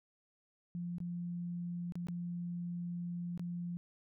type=tone with dropouts; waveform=sine; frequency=174 Hz; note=F3; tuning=6 cents flat; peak=-37 dBFS; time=0.75-3.77 s; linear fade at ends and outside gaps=0 ms; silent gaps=0.983-1.003 / 1.922-1.955 / 2.07-2.085 / 3.376-3.395 s; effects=none